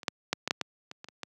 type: clicks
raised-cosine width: 0.2 ms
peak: -26 / -8 / -8 / -12 / -7 / -11 / -23 / -25 / -28 / -18 dBFS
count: 10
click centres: 0.032 / 0.082 / 0.33 / 0.476 / 0.509 / 0.613 / 0.914 / 1.044 / 1.086 / 1.233 s
effects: high-pass 150 Hz 12 dB/octave